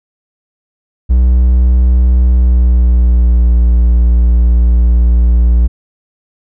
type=tone with pitch glide; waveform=triangle; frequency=61.74 to 58.99 Hz; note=B1 to A#1; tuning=0 to +21 cents; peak=-3 dBFS; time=1.09-5.68 s; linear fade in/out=20 ms; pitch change=-79 cents; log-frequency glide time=2.24-3.55 s; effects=none